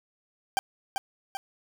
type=tone with echo; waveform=40% pulse; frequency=784 Hz; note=G5; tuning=in tune; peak=-21 dBFS; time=0.57-0.59 s; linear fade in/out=0 ms; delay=390 ms; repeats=2; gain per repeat=-5 dB; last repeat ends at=1.37 s; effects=none